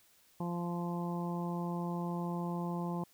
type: harmonic tone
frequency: 173.4 Hz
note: F3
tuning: 12 cents flat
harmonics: 1 / 2 / 3 / 4 / 5 / 6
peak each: -35 / -42 / -47 / -47 / -44 / -46 dBFS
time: 0.4-3.04 s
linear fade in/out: 5 ms
effects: white hiss -66 dBFS RMS until 3.13 s